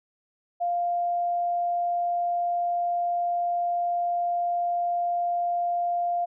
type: tone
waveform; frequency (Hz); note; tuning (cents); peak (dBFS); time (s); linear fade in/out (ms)
sine; 698.5; F5; 0; -23; 0.6-6.26; 20
effects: none